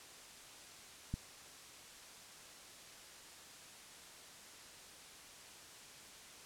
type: click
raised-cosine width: 5 ms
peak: -25 dBFS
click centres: 1.14 s
effects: white hiss -55 dBFS RMS until 6.45 s + low-pass 9000 Hz 12 dB/octave